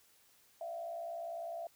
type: tone with frequency modulation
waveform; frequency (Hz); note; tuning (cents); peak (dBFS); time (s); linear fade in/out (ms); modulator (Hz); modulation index
sine; 675; E5; +41; -39; 0.61-1.67; 2; 59.1; 0.76
effects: white hiss -67 dBFS RMS until 1.75 s